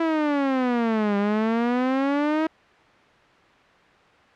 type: exponential two-way sweep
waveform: sawtooth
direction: down then up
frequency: 333 to 200 to 321.1 Hz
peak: -16 dBFS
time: 0-2.47 s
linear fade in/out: 5 ms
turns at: 1.17 s
effects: white hiss -53 dBFS RMS until 4.35 s + low-pass 2000 Hz 12 dB/octave